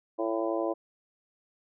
harmonic tone with a mistuned harmonic, 111.8 Hz, A2, 28 cents sharp, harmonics 3 / 4 / 5 / 6 / 7 / 8 / 9, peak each -31 / -36 / -32 / -34 / -40 / -47 / -39 dBFS, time 0.18-0.74 s, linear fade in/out 20 ms, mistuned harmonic 8, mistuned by +19 cents, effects none

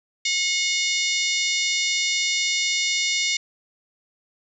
harmonic tone, 724 Hz, F#5, 38 cents flat, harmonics 3 / 4 / 5 / 6 / 7 / 8 / 9 / 10, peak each -25 / -30 / -27 / -30 / -30 / -30 / -36 / -31 dBFS, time 0.25-3.37 s, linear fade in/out 5 ms, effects none

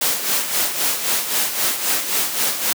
white noise with tremolo, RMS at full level -18 dBFS, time 0.01-2.73 s, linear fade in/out 5 ms, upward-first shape sine, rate 3.8 Hz, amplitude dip 60%, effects high-pass 200 Hz 12 dB/octave

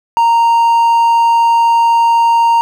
triangle tone, 928 Hz, A#5, 8 cents flat, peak -5 dBFS, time 0.17-2.61 s, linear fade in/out 0 ms, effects none

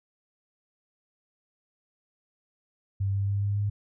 sine tone with pitch steps, 98.2 / 99.23 / 100.26 / 101.31 / 102.37 Hz, G2 / G2 / G2 / G#2 / G#2, +4 / +22 / +39 / -42 / -24 cents, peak -24 dBFS, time 3-3.7 s, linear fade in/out 10 ms, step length 140 ms, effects none

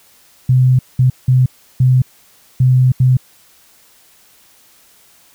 sine tone bursts at uneven times, 128 Hz, C3, 38 cents flat, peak -7 dBFS, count 6, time 0.49-0.79 / 0.99-1.1 / 1.28-1.46 / 1.8-2.02 / 2.6-2.92 / 3-3.17 s, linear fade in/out 5 ms, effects white hiss -49 dBFS RMS until 5.34 s

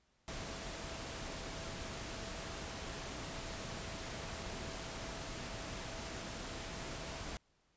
sine tone in noise, 659.3 Hz, E5, in tune, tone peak -54 dBFS, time 0.28-7.37 s, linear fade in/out 0 ms, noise pink, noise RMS -44 dBFS, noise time 0.28-7.37 s, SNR -13 dB, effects pink hiss -75 dBFS RMS until 7.76 s + resampled to 16000 Hz

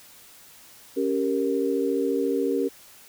sine chord, G diminished, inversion second, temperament equal, 277.2 / 392 / 466.2 Hz, Db4 / G4 / Bb4, 0 / 0 / 0 cents, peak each -26 dBFS, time 0.96-2.69 s, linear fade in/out 20 ms, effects white hiss -50 dBFS RMS until 3.08 s

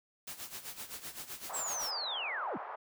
white noise with tremolo, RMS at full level -42 dBFS, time 0.27-1.91 s, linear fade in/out 5 ms, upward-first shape sine, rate 7.8 Hz, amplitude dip 75%
white band-pass noise, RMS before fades -43 dBFS, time 1.49-2.76 s, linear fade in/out 10 ms, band 610 to 1200 Hz, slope 24 dB/octave
sine linear sweep, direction down, 7902 to 98 Hz, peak -35 dBFS, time 1.53-2.58 s, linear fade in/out 20 ms
effects none

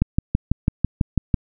click train, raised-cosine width 5 ms, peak -4 dBFS, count 9, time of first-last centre 0.02-1.342 s, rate 6.05 Hz, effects none

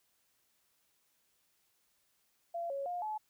sine tone with pitch steps, 683 / 554 / 709 / 858 Hz, F5 / C#5 / F5 / A5, -39 / -1 / +26 / -44 cents, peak -35 dBFS, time 2.54-3.18 s, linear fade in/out 10 ms, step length 160 ms, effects white hiss -75 dBFS RMS until 3.29 s

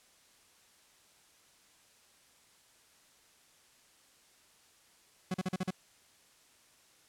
40% pulse tone bursts, 185 Hz, F#3, in tune, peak -30 dBFS, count 6, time 5.31-5.707 s, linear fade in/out 5 ms, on 32 ms, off 41 ms, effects white hiss -64 dBFS RMS until 7.08 s + low-pass 10000 Hz 12 dB/octave

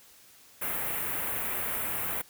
white band-stop noise, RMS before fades -32 dBFS, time 0.61-2.22 s, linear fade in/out 10 ms, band 2500 to 11000 Hz, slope 24 dB/octave, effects white hiss -56 dBFS RMS until 2.29 s

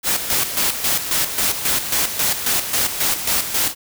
white noise with tremolo, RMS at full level -18 dBFS, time 0.03-3.75 s, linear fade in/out 50 ms, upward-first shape square, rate 3.7 Hz, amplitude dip 60%, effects none

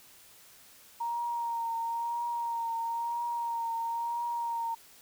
sine tone with vibrato, 932.3 Hz, A#5, in tune, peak -30 dBFS, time 1-4.75 s, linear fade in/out 10 ms, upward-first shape triangle, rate 1 Hz, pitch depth 31 cents each way, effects white hiss -56 dBFS RMS until 5.01 s

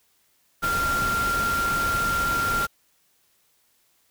sine tone in noise, 1384 Hz, F6, 16 cents flat, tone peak -22 dBFS, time 0.62-2.67 s, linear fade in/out 20 ms, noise pink, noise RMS -30 dBFS, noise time 0.62-2.67 s, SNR +5 dB, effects white hiss -65 dBFS RMS until 4.1 s

